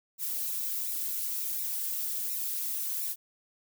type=noise with flanger; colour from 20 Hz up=violet; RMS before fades=-33 dBFS; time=0.18-3.16 s; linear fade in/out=50 ms; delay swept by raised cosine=0.62 to 5.72 ms; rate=1.4 Hz; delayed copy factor=-1; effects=none